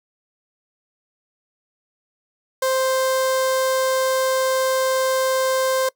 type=tone with notch filter; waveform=sawtooth; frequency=523.3 Hz; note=C5; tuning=in tune; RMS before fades=-20 dBFS; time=2.62-5.89 s; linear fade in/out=5 ms; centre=2500 Hz; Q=1.7; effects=noise-tail reverb RT60 0.1 s tail -22 dB re dry